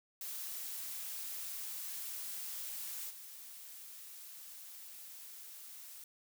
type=noise with level steps; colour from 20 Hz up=blue; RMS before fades=-43 / -51 dBFS; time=0.21-6.04 s; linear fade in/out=2 ms; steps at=3.09 s; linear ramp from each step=20 ms; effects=none